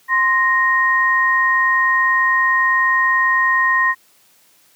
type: tone pair together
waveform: sine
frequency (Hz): 1046.5 / 1864.7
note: C6 / A#6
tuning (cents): 0 / 0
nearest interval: minor seventh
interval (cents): 1000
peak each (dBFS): -17 / -14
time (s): 0.08-3.95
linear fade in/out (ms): 50
effects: white hiss -54 dBFS RMS until 4.75 s + high-pass 100 Hz 12 dB/octave